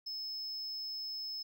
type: tone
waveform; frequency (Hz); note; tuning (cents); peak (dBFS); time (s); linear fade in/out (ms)
triangle; 5210; E8; -21; -37; 0.06-1.43; 10
effects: none